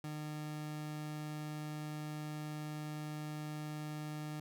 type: tone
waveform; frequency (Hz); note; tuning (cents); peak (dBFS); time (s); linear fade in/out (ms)
30% pulse; 151.6; D#3; -45; -38; 0.04-4.4; 2
effects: none